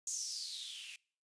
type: noise with band-pass filter sweep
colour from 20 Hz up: violet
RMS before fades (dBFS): -43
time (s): 0.07-0.96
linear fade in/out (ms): 2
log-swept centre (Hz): 6800 to 2500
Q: 7.6
effects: noise-tail reverb RT60 0.5 s tail -25 dB re dry + resampled to 22050 Hz